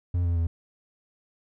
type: tone with pitch steps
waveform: triangle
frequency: 88 / 85.69 / 83.45 Hz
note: F2 / F2 / E2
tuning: +14 / -32 / +22 cents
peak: -20 dBFS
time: 0.14-0.47 s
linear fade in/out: 5 ms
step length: 110 ms
effects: none